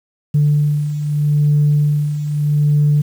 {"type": "beating tone pair", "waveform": "sine", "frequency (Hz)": [147, 147.8], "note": ["D3", "D3"], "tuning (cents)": [2, 11], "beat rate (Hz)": 0.8, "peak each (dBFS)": [-18, -12], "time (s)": [0.34, 3.02], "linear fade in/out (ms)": 10, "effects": ["tanh soft clip ceiling -6 dBFS", "7-bit"]}